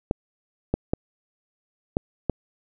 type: clicks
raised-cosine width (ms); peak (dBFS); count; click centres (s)
2; -8; 5; 0.111 / 0.74 / 0.935 / 1.969 / 2.297
effects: none